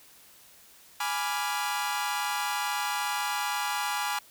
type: chord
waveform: sawtooth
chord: G# diminished seventh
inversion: none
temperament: equal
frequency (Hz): 830.6 / 987.8 / 1174.7 / 1396.9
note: G#5 / B5 / D6 / F6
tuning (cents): 0 / 0 / 0 / 0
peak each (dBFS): -28 / -30 / -32 / -32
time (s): 1-4.19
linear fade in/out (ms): 5
effects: white hiss -55 dBFS RMS until 4.3 s